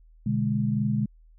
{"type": "chord", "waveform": "sine", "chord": "G# diminished", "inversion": "first", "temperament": "equal", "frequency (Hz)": [123.47, 146.83, 207.7], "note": ["B2", "D3", "G#3"], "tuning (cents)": [0, 0, 0], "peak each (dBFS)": [-27, -29, -25], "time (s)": [0.26, 1.06], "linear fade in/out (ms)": 5, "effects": ["added 40 Hz sine -51 dBFS peak until 1.38 s"]}